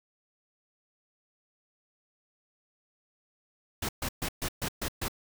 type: noise bursts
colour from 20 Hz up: pink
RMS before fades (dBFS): -32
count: 7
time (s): 3.82-5.083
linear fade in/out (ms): 5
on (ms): 69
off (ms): 130
effects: none